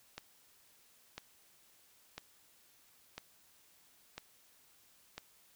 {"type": "click train", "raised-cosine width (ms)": 0.2, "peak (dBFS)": -25, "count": 6, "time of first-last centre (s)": [0.18, 5.18], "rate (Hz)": 1, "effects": ["white hiss -66 dBFS RMS until 5.55 s"]}